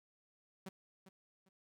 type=tone with echo; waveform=sawtooth; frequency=190.4 Hz; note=F#3; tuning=50 cents sharp; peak=-40 dBFS; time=0.66-0.69 s; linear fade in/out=5 ms; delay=400 ms; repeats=2; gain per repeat=-12 dB; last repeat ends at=1.49 s; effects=none